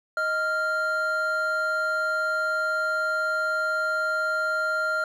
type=tone pair together; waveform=triangle; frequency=626 / 1392 Hz; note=D#5 / F6; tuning=+10 / -6 cents; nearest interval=octave + major second; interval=1384 cents; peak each=-28 / -22 dBFS; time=0.17-5.04 s; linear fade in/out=2 ms; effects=none